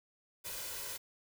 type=noise with comb filter; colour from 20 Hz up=white; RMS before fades=-42 dBFS; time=0.44-0.98 s; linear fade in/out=20 ms; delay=2 ms; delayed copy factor=+0.65; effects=none